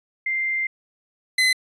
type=tone pair in turn; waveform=sine / 30% pulse; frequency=2093 / 2033 Hz; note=C7 / B6; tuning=0 / +50 cents; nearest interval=minor second; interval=50 cents; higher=first; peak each=-21 / -13 dBFS; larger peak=second; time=0.26-0.67 / 1.38-1.53 s; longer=first; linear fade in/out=5 ms; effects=resampled to 22050 Hz